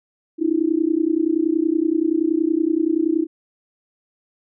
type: tone with amplitude modulation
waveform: sine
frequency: 322.5 Hz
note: E4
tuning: 38 cents flat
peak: -12 dBFS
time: 0.38-3.27 s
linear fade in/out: 50 ms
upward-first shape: sine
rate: 30.6 Hz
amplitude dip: 95%
effects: none